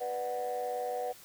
sine chord, B minor, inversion none, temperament just, 493.9 / 592.7 / 740.8 Hz, B4 / D5 / F#5, 0 / +16 / +2 cents, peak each -34 / -39 / -34 dBFS, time 0-1.13 s, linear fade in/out 20 ms, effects tanh soft clip ceiling -27 dBFS + white hiss -54 dBFS RMS until 1.24 s

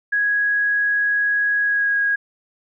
sine tone with pitch glide, 1661.2 to 1644 Hz, G#6 to G#6, 0 to -18 cents, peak -16 dBFS, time 0.12-2.16 s, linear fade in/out 10 ms, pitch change -18 cents, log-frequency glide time 1.61-1.99 s, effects none

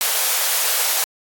white high-pass noise, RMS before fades -19 dBFS, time 0.01-1.04 s, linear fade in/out 0 ms, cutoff 460 Hz, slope 48 dB/octave, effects AAC 64 kbps

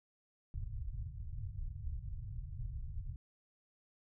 pink low-pass noise, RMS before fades -42 dBFS, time 0.54-3.16 s, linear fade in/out 2 ms, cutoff 130 Hz, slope 48 dB/octave, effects none

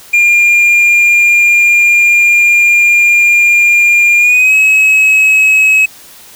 triangle tone with pitch glide, 2405 to 2563 Hz, D7 to E7, +41 to -49 cents, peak -3 dBFS, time 0.13-5.86 s, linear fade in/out 10 ms, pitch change +110 cents, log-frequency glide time 4.18-4.55 s, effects white hiss -36 dBFS RMS until 6.35 s

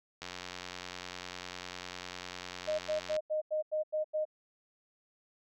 click train, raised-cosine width 0.2 ms, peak -23 dBFS, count 266, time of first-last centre 0.22-3.164 s, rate 90 Hz
sine tone bursts, 617 Hz, D#5, 15 cents flat, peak -29 dBFS, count 8, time 2.67-4.253 s, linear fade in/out 20 ms, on 120 ms, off 89 ms
effects none

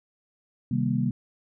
sine chord, C minor seventh, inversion none, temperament equal with one note detuned, 130.81 / 155.56 / 196 / 235.5 Hz, C3 / Eb3 / G3 / Bb3, 0 / 0 / 0 / +18 cents, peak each -27 / -31 / -28 / -27 dBFS, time 0.71-1.11 s, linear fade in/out 5 ms, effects none

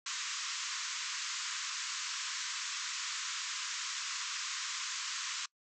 white band-pass noise, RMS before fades -39 dBFS, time 0.06-5.46 s, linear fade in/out 5 ms, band 1000 to 7500 Hz, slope 96 dB/octave, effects noise-tail reverb RT60 0.1 s tail -25 dB re dry

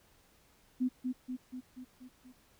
sine tone with echo, 253.3 Hz, B3, 44 cents sharp, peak -27 dBFS, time 0.8-0.89 s, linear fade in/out 20 ms, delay 240 ms, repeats 6, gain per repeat -4 dB, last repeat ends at 2.33 s, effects pink hiss -66 dBFS RMS until 2.59 s

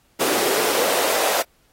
pink noise with high-pass filter sweep, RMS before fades -21 dBFS, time 0.19-1.43 s, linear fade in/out 20 ms, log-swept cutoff 360 to 610 Hz, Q 2.7, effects pink hiss -61 dBFS RMS until 1.72 s + AAC 48 kbps

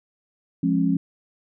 sine chord, Db major, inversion first, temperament equal with one note detuned, 174.61 / 207.7 / 272.6 Hz, F3 / Ab3 / Db4, 0 / 0 / -29 cents, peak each -22 / -25 / -21 dBFS, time 0.63-0.97 s, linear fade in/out 5 ms, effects none

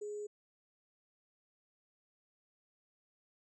sine tone with sample-and-hold, 416.9 Hz, G#4, 7 cents sharp, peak -39 dBFS, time 0.01-0.27 s, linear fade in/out 10 ms, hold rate 7350 Hz, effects resampled to 24000 Hz

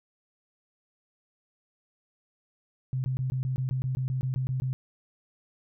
sine tone bursts, 130 Hz, C3, 11 cents flat, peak -26 dBFS, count 14, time 2.93-4.73 s, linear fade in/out 0 ms, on 110 ms, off 20 ms, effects none

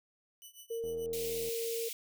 10% pulse tone with tremolo, 2978 Hz, F#7, 11 cents sharp, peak -39 dBFS, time 0.42-1.06 s, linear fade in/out 0 ms, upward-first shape triangle, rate 6.9 Hz, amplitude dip 95%
sine tone, 460 Hz, A#4, 23 cents flat, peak -34 dBFS, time 0.7-1.89 s, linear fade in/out 10 ms
click train, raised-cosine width 2 ms, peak -37 dBFS, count 55, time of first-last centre 0.84-1.488 s, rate 83.3 Hz
white high-pass noise, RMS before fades -41 dBFS, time 1.13-1.93 s, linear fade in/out 2 ms, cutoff 2200 Hz, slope 48 dB/octave
effects none

